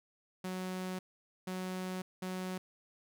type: tone bursts at uneven times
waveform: sawtooth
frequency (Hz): 185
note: F#3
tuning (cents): 0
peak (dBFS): -33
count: 3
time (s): 0.44-0.99 / 1.47-2.02 / 2.22-2.58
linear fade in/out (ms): 5
effects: none